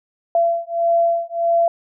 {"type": "beating tone pair", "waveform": "sine", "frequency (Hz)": [677, 678.6], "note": ["E5", "F5"], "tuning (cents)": [46, -50], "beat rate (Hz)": 1.6, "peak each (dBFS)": -18, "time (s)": [0.35, 1.68], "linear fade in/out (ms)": 2, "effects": []}